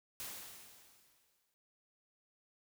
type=noise with exponential decay; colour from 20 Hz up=white; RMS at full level=-43 dBFS; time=0.2-1.54 s; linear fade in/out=0 ms; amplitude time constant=290 ms; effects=none